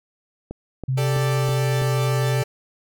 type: click train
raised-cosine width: 2 ms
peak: -18 dBFS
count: 5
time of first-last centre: 0.51-1.817 s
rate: 3.06 Hz
type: tone with pitch glide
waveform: sine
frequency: 130.81 to 127.75 Hz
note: C3 to C3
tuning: 0 to -41 cents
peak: -19 dBFS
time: 0.88-2.43 s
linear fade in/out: 10 ms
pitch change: -41 cents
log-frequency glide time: 1.21-1.94 s
type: chord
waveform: sawtooth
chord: G suspended second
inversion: none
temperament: equal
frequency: 392 / 440 / 587.3 Hz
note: G4 / A4 / D5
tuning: 0 / 0 / 0 cents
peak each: -26 / -24 / -25 dBFS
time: 0.97-2.44 s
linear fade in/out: 10 ms
effects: none